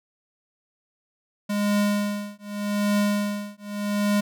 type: tone with tremolo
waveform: square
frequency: 205.4 Hz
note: G#3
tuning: 19 cents flat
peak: -19 dBFS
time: 1.49-4.21 s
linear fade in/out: 10 ms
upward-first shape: triangle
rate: 0.84 Hz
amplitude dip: 100%
effects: none